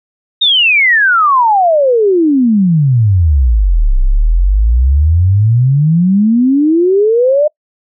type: exponential two-way sweep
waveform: sine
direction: down then up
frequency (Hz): 3760 to 30.84 to 614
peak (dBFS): -6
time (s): 0.41-7.48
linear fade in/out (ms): 10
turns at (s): 3.98
effects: noise-tail reverb RT60 0.1 s tail -25 dB re dry